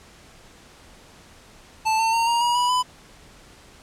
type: tone with pitch steps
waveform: square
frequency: 880 / 899 / 918.4 / 938.3 / 958.5 / 979.2 / 1000.4 Hz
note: A5 / A5 / A#5 / A#5 / A#5 / B5 / B5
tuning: 0 / +37 / -26 / +11 / +48 / -15 / +22 cents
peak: -19 dBFS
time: 1.85-2.83 s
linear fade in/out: 20 ms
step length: 140 ms
effects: pink hiss -49 dBFS RMS until 3.82 s + low-pass 9000 Hz 12 dB/octave